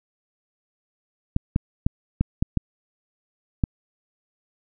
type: clicks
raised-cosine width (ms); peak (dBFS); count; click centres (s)
5; -7; 7; 1.364 / 1.561 / 1.865 / 2.21 / 2.425 / 2.573 / 3.638
effects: none